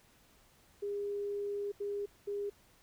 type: tone bursts at uneven times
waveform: sine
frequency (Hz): 406.4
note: G#4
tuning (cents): -38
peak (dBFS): -34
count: 3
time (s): 0.82-1.72 / 1.8-2.06 / 2.27-2.5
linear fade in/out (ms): 10
effects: pink hiss -65 dBFS RMS until 2.82 s